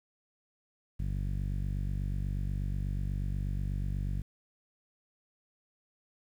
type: tone with low-pass filter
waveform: sawtooth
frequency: 48.23 Hz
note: G1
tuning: 27 cents flat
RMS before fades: -33 dBFS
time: 0.99-4.22 s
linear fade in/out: 10 ms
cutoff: 160 Hz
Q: 1.5
effects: 10-bit